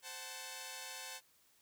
5% pulse chord, F# diminished, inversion second, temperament equal with one note detuned, 523.3 / 749.5 / 880 Hz, C5 / F#5 / A5, 0 / +22 / 0 cents, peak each -39 / -39 / -36 dBFS, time 0.02-1.21 s, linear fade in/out 50 ms, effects white hiss -70 dBFS RMS until 1.61 s

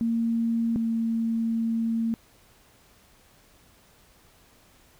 sine tone pair in turn, 230 / 227.6 Hz, A#3 / A#3, -23 / -41 cents, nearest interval unison, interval 18 cents, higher first, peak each -22 / -23 dBFS, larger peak first, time 0.01-0.76 / 0.76-2.14 s, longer second, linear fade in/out 0 ms, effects pink hiss -58 dBFS RMS until 4.99 s

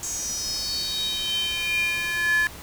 square tone with high-pass filter sweep, 344 Hz, F4, 26 cents flat, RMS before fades -26 dBFS, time 0.03-2.47 s, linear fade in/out 0 ms, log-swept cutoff 6900 to 1600 Hz, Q 7.9, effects added 60 Hz sine -49 dBFS peak until 2.62 s + pink hiss -41 dBFS RMS until 2.62 s

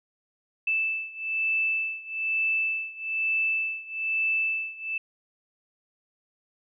sine beating tone pair, 2637 / 2638.1 Hz, E7 / E7, 0 / +1 cents, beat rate 1.1 Hz, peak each -27 / -29 dBFS, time 0.67-4.98 s, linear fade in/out 5 ms, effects none

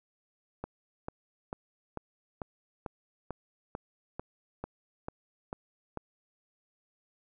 click train, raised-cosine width 1 ms, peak -22 dBFS, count 13, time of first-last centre 0.64-5.973 s, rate 2.25 Hz, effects none

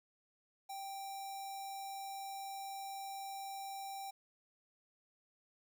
square tone with notch filter, 784 Hz, G5, in tune, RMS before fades -45 dBFS, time 0.69-4.11 s, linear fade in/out 10 ms, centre 1700 Hz, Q 0.51, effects 12-bit

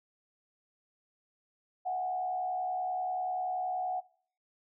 sine tone with frequency modulation, 737 Hz, F#5, 7 cents flat, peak -30 dBFS, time 1.85-4.01 s, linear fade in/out 20 ms, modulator 70.4 Hz, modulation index 0.47, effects noise-tail reverb RT60 0.6 s tail -24 dB re dry

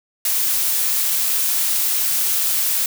blue noise, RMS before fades -19 dBFS, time 0.25-2.86 s, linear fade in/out 2 ms, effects none

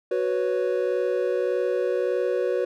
triangle chord, F# suspended fourth, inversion none, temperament just, 370 / 493.3 / 555 Hz, F#4 / B4 / C#5, 0 / -2 / +2 cents, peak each -24 / -23 / -26 dBFS, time 0.11-2.65 s, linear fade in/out 5 ms, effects none

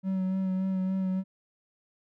triangle tone with vibrato, 188.7 Hz, F#3, 34 cents sharp, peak -24 dBFS, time 0.03-1.24 s, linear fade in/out 50 ms, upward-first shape sine, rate 3.5 Hz, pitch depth 21 cents each way, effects none

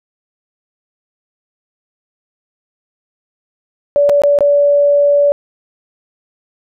sine tone with dropouts, 575 Hz, D5, 37 cents flat, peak -7 dBFS, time 3.96-5.32 s, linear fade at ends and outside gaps 0 ms, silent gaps 4.092-4.096 / 4.219-4.236 / 4.388-4.407 s, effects none

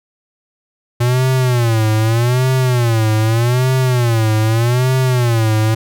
square tone with vibrato, 119 Hz, A#2, 36 cents sharp, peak -12 dBFS, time 1-5.75 s, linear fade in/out 10 ms, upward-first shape sine, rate 0.82 Hz, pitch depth 160 cents each way, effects none

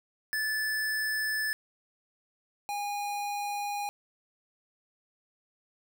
square tone pair in turn, 1741 / 818.3 Hz, A6 / G#5, -19 / -26 cents, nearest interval octave + minor second, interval 1307 cents, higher first, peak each -29 / -32 dBFS, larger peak first, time 0.33-1.53 / 2.69-3.89 s, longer neither, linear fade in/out 0 ms, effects none

